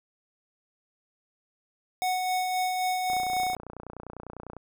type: tone with tremolo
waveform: square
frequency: 738 Hz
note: F#5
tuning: 5 cents flat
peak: -25 dBFS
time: 2.02-3.55 s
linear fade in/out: 0 ms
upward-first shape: sine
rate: 3.8 Hz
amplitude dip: 30%
type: click train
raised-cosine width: 1 ms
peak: -26 dBFS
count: 45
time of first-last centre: 3.1-4.567 s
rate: 30 Hz
effects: none